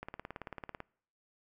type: click train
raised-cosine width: 0.5 ms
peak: -26 dBFS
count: 15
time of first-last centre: 0.03-0.803 s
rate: 18.1 Hz
effects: noise-tail reverb RT60 0.6 s tail -25 dB re dry